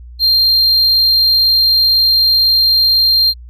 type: tone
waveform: triangle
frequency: 4186 Hz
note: C8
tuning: in tune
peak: -7 dBFS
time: 0.19-3.34 s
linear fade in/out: 50 ms
effects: added 60 Hz sine -31 dBFS peak until 3.49 s